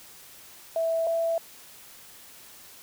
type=tone pair in turn; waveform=sine; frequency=657 / 663.5 Hz; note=E5 / E5; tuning=-6 / +11 cents; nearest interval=unison; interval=17 cents; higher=second; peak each=-23 dBFS; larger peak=neither; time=0.76-1.07 / 1.07-1.38 s; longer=neither; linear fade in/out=2 ms; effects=white hiss -49 dBFS RMS until 2.82 s